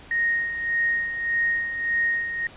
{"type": "tone with tremolo", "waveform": "sine", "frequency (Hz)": 1864, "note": "A#6", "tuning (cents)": -1, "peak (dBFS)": -19, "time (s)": [0.11, 2.47], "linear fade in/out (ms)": 2, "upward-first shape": "sine", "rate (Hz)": 1.7, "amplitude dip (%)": 60, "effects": ["pink hiss -46 dBFS RMS until 2.56 s", "resampled to 8000 Hz"]}